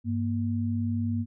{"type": "tone pair together", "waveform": "sine", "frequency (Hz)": [99.5, 235.4], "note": ["G2", "A#3"], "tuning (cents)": [26, 17], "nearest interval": "octave + minor third", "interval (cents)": 1491, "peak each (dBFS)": -28, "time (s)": [0.04, 1.26], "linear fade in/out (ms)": 50, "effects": []}